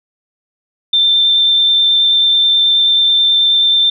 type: tone with vibrato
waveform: sine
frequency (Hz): 3568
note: A7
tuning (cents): +23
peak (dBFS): -8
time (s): 0.93-3.9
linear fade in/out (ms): 5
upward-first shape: triangle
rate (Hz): 9.3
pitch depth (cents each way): 10
effects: none